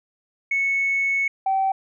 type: tone pair in turn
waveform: sine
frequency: 2207 / 771.3 Hz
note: C#7 / G5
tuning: -8 / -28 cents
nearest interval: octave + tritone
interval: 1820 cents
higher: first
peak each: -18 / -17 dBFS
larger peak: second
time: 0.51-1.28 / 1.46-1.72 s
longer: first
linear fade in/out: 5 ms
effects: tanh soft clip ceiling -14 dBFS